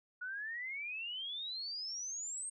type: exponential sweep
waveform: sine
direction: up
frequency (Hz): 1445 to 8570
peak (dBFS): -39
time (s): 0.21-2.5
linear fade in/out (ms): 10
effects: none